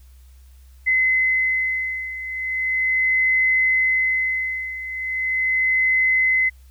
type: beating tone pair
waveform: sine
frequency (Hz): 2043 / 2043.38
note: C7 / C7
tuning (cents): -42 / -42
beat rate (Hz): 0.38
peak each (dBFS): -23 / -19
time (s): 0.86-6.5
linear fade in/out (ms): 20
effects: added 64 Hz sine -44 dBFS peak until 6.7 s + white hiss -60 dBFS RMS until 6.7 s